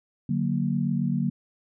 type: chord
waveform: sine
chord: D augmented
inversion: none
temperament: equal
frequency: 146.83 / 185 / 233.1 Hz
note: D3 / F#3 / A#3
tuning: 0 / 0 / 0 cents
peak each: -27 dBFS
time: 0.29-1.3 s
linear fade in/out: 5 ms
effects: none